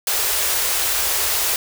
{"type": "band-stop noise", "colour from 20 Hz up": "white", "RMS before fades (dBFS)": -20, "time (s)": [0.07, 1.56], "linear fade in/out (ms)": 2, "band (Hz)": [100, 350], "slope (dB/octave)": 48, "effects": []}